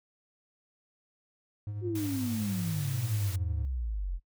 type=tone with tremolo; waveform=triangle; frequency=103.83 Hz; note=G#2; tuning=in tune; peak=-31 dBFS; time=1.67-3.65 s; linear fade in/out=0 ms; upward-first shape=sine; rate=11 Hz; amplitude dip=35%
type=exponential sweep; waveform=sine; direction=down; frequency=370 to 41.57 Hz; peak=-30 dBFS; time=1.81-4.2 s; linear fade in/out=50 ms
type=noise; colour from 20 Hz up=white; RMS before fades=-43 dBFS; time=1.95-3.36 s; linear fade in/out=5 ms
effects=noise-tail reverb RT60 0.1 s tail -23 dB re dry